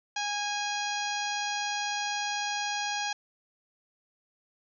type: harmonic tone with a mistuned harmonic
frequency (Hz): 822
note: G#5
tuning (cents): -18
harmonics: 1 / 2 / 3 / 4 / 5 / 6 / 7 / 8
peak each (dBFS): -33 / -36 / -38 / -39 / -40 / -41 / -41 / -42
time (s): 0.16-3.13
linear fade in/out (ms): 5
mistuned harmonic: 3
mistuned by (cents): +17
effects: none